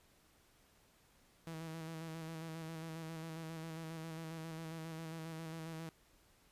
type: tone with vibrato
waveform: sawtooth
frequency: 161.9 Hz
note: E3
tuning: 31 cents flat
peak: -40 dBFS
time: 1.47-5.89 s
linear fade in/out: 0 ms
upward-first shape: square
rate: 7.4 Hz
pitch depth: 27 cents each way
effects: pink hiss -69 dBFS RMS until 6.51 s + resampled to 32000 Hz